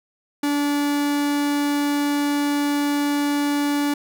45% pulse tone, 289 Hz, D4, 28 cents flat, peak -19 dBFS, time 0.43-3.94 s, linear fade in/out 5 ms, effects none

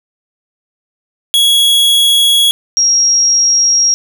45% pulse / sine tone pair in turn, 3338 / 5614 Hz, G#7 / F8, +8 / +8 cents, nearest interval major sixth, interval 900 cents, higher second, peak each -7 dBFS, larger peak neither, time 1.34-2.51 / 2.77-3.94 s, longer neither, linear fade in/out 0 ms, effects none

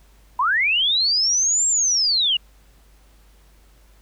sine linear two-way sweep, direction up then down, 935 to 7530 to 2784 Hz, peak -16 dBFS, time 0.39-2.37 s, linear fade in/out 5 ms, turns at 1.67 s, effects added 50 Hz sine -50 dBFS peak until 4.01 s + pink hiss -58 dBFS RMS until 4.01 s

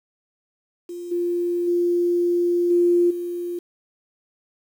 sine tone with level steps, 349.2 Hz, F4, in tune, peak -30 / -20 / -17 / -14 / -25 dBFS, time 0.89-3.59 s, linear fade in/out 5 ms, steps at 1.11 / 1.67 / 2.7 / 3.1 s, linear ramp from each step 10 ms, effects 8-bit

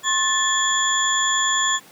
sine tone cluster, 1067 / 1750 / 3370 / 7080 Hz, C6 / A6 / G#7 / A8, +34 / -10 / +25 / +10 cents, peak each -23 dBFS, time 0.03-1.8 s, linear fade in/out 50 ms, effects pink hiss -47 dBFS RMS until 1.91 s + high-pass 200 Hz 12 dB/octave

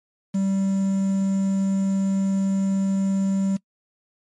triangle tone with quantisation, 194.1 Hz, G3, 17 cents flat, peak -17 dBFS, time 0.34-3.57 s, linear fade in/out 10 ms, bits 7, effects noise-tail reverb RT60 0.1 s tail -23 dB re dry + MP3 48 kbps

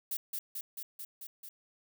violet noise with echo, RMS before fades -35 dBFS, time 0.11-0.17 s, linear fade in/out 5 ms, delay 220 ms, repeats 6, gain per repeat -2 dB, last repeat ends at 1.49 s, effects none

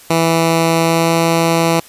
10% pulse tone with pitch glide, 164.81 to 165.96 Hz, E3 to E3, 0 to +12 cents, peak -3 dBFS, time 0.1-1.8 s, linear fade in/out 5 ms, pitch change +12 cents, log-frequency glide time 0.8-1.13 s, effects white hiss -41 dBFS RMS until 1.88 s + resampled to 32000 Hz

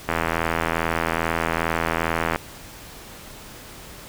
click train, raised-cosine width 0.5 ms, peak -6 dBFS, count 188, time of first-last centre 0.09-2.359 s, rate 82.4 Hz, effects pink hiss -41 dBFS RMS until 4.08 s

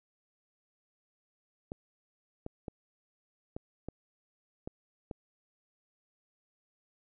clicks, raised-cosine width 2 ms, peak -25 dBFS, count 7, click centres 1.719 / 2.464 / 2.682 / 3.565 / 3.886 / 4.675 / 5.112 s, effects none

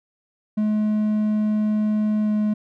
triangle tone with pitch glide, 212.9 to 211.7 Hz, G#3 to G#3, +43 to +33 cents, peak -16 dBFS, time 0.57-2.54 s, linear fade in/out 10 ms, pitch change -10 cents, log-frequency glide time 2.23-2.3 s, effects none

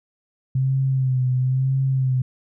sine tone with vibrato, 130.6 Hz, C3, 3 cents flat, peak -17 dBFS, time 0.55-2.22 s, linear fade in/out 5 ms, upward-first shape sine, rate 1 Hz, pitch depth 46 cents each way, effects none

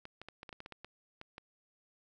clicks, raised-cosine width 0.3 ms, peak -30 dBFS, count 12, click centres 0.054 / 0.216 / 0.286 / 0.431 / 0.492 / 0.528 / 0.604 / 0.661 / 0.723 / 0.846 / 1.214 / 1.381 s, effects none

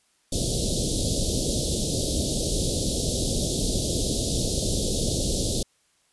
pink band-stop noise, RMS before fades -25 dBFS, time 0.32-5.63 s, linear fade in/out 5 ms, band 610 to 3500 Hz, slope 48 dB/octave, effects white hiss -66 dBFS RMS until 6.12 s + resampled to 24000 Hz

